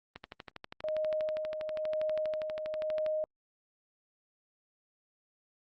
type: click train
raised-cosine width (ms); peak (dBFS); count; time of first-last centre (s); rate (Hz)
0.3; -26; 37; 0.16-3.063; 12.4
type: tone with tremolo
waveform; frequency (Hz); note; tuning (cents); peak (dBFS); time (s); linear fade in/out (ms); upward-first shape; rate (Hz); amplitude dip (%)
sine; 620; D#5; -6; -29; 0.84-3.24; 0; sine; 1; 50
effects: Opus 24 kbps